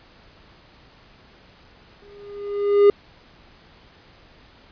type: tone with exponential growth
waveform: triangle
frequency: 406.8 Hz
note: G#4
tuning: 36 cents flat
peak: -6 dBFS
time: 2.02-2.9 s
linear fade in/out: 2 ms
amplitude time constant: 190 ms
effects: pink hiss -51 dBFS RMS until 4.71 s + resampled to 11025 Hz